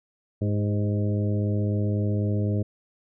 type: harmonic tone with a mistuned harmonic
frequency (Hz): 103.83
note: G#2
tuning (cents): 0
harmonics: 1 / 2 / 3 / 4 / 5 / 6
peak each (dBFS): -23 / -29 / -33 / -35 / -37 / -39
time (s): 0.41-2.63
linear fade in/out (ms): 10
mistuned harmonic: 4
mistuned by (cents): -33
effects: none